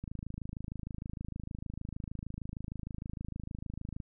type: click train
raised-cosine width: 5 ms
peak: -27 dBFS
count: 106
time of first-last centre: 0.04-4.002 s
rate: 26.5 Hz
effects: none